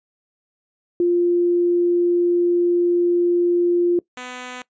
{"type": "tone pair in turn", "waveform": ["sine", "5% pulse"], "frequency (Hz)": [349.2, 250.4], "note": ["F4", "B3"], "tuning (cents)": [0, 24], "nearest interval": "tritone", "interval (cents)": 576, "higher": "first", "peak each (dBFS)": [-14, -20], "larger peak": "first", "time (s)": [[1, 3.99], [4.17, 4.62]], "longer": "first", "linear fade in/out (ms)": 2, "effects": ["noise-tail reverb RT60 0.1 s tail -21 dB re dry", "resampled to 16000 Hz"]}